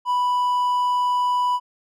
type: tone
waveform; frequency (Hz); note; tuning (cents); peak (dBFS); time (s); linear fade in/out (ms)
triangle; 987.8; B5; 0; -16; 0.05-1.6; 50
effects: none